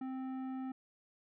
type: tone with tanh clipping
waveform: sine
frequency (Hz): 261.5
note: C4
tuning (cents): -1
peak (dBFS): -40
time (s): 0.01-0.72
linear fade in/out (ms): 5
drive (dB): 12
effects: none